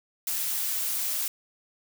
blue noise, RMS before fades -29 dBFS, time 0.27-1.28 s, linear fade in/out 2 ms, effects none

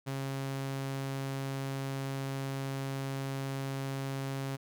sawtooth tone, 135.9 Hz, C#3, 34 cents flat, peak -30 dBFS, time 0.06-4.57 s, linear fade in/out 20 ms, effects none

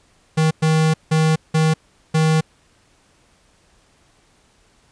square tone bursts at uneven times, 158 Hz, D#3, 27 cents sharp, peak -14 dBFS, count 5, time 0.37-0.51 / 0.62-0.94 / 1.11-1.36 / 1.54-1.74 / 2.14-2.41 s, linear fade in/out 10 ms, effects pink hiss -57 dBFS RMS until 4.91 s + resampled to 22050 Hz

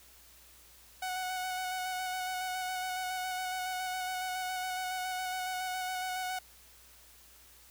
sawtooth tone with vibrato, 740 Hz, F#5, in tune, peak -30 dBFS, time 1.02-6.39 s, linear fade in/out 5 ms, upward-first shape square, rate 7.2 Hz, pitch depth 14 cents each way, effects added 60 Hz sine -64 dBFS peak until 7.7 s + white hiss -58 dBFS RMS until 7.7 s

